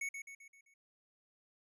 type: tone with echo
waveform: square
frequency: 2217 Hz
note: C#7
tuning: in tune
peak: -37 dBFS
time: 0.01-0.09 s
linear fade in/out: 5 ms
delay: 130 ms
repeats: 5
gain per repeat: -6 dB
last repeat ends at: 0.74 s
effects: low-pass 12000 Hz 12 dB/octave